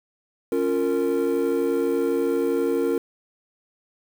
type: chord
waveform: triangle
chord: Bb minor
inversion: first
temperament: equal with one note detuned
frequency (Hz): 277.2 / 349.2 / 460.8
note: Db4 / F4 / Bb4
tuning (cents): 0 / 0 / -20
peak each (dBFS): -24 / -23 / -21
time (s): 0.52-2.98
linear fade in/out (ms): 2
effects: 7-bit